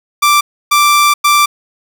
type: tone bursts at uneven times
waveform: sawtooth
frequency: 1174.7 Hz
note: D6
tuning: in tune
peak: -3 dBFS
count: 3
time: 0.22-0.41 / 0.71-1.14 / 1.24-1.46 s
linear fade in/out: 10 ms
effects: none